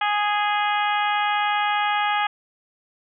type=harmonic tone with a mistuned harmonic; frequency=414.8 Hz; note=G#4; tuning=2 cents flat; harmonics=2 / 3 / 4 / 5 / 6 / 7 / 8; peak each=-22 / -26 / -28 / -30 / -32 / -33 / -34 dBFS; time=0.01-2.27 s; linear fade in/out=5 ms; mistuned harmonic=8; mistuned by=-16 cents; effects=none